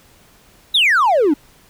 triangle exponential sweep, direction down, 3951 to 270.3 Hz, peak -8 dBFS, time 0.74-1.34 s, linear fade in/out 10 ms, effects tanh soft clip ceiling -6 dBFS + pink hiss -50 dBFS RMS until 1.69 s

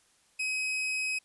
40% pulse tone, 2536 Hz, D#7, 32 cents sharp, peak -28 dBFS, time 0.39-1.19 s, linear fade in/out 10 ms, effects white hiss -66 dBFS RMS until 1.24 s + resampled to 24000 Hz

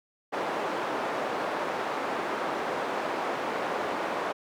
white band-pass noise, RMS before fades -31 dBFS, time 0.32-4.33 s, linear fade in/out 20 ms, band 340 to 960 Hz, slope 12 dB/octave, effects none

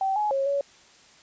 sine tone with pitch steps, 772 / 842 / 545 / 562 Hz, G5 / G#5 / C#5 / C#5, -27 / +24 / -29 / +24 cents, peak -22 dBFS, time 0.01-0.61 s, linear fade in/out 2 ms, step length 150 ms, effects white hiss -54 dBFS RMS until 1.22 s + resampled to 16000 Hz

